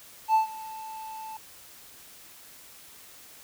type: tone with ADSR envelope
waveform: triangle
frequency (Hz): 880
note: A5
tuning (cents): 0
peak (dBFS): -14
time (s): 0.28-1.37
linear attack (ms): 64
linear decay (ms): 120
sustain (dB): -21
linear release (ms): 3
effects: tanh soft clip ceiling -12 dBFS + white hiss -50 dBFS RMS until 3.43 s